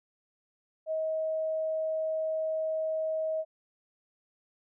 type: tone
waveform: sine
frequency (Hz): 634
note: D#5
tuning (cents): +32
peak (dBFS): -28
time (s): 0.86-3.45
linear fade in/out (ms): 50
effects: none